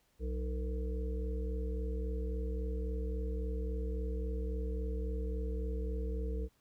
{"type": "harmonic tone with a mistuned harmonic", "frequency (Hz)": 61.74, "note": "B1", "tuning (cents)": 0, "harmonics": [1, 3, 5, 7, 8], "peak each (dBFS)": [-34, -46, -48, -43, -52], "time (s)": [0.19, 6.49], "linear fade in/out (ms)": 50, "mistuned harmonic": 7, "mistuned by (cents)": 71, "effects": ["pink hiss -73 dBFS RMS until 6.6 s"]}